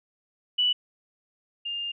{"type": "tone pair in turn", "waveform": "sine", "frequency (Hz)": [2960, 2810], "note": ["F#7", "F7"], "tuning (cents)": [0, 10], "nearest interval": "minor second", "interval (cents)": 90, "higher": "first", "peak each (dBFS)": [-20, -29], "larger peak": "first", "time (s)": [[0.58, 0.73], [1.65, 1.92]], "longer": "second", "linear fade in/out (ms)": 10, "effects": []}